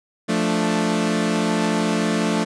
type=chord; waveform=sawtooth; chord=D minor; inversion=first; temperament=equal; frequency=174.61 / 220 / 293.7 Hz; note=F3 / A3 / D4; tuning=0 / 0 / 0 cents; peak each=-20 / -17 / -21 dBFS; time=0.28-2.45 s; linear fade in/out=20 ms; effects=resampled to 22050 Hz